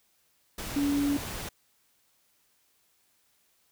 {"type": "tone in noise", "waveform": "sine", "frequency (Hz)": 285.1, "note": "C#4", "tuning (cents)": 49, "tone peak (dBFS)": -24, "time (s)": [0.76, 1.17], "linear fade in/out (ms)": 5, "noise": "pink", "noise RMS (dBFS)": -37, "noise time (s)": [0.58, 1.49], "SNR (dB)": 10, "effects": ["white hiss -69 dBFS RMS until 3.71 s"]}